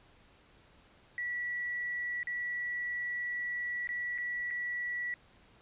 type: tone with dropouts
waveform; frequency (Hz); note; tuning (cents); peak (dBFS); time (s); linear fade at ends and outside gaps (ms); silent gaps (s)
sine; 1945; B6; -27; -33; 1.18-5.14; 1; 2.231-2.271 / 3.873-3.89 / 4.179-4.184 / 4.505-4.509
effects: pink hiss -62 dBFS RMS until 5.61 s + resampled to 8000 Hz